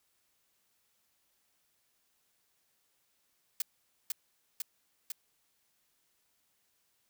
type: noise with echo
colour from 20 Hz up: blue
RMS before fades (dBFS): -32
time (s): 3.6-3.62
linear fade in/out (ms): 2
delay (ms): 500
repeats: 3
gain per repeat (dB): -2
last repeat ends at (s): 5.12
effects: white hiss -75 dBFS RMS until 7.09 s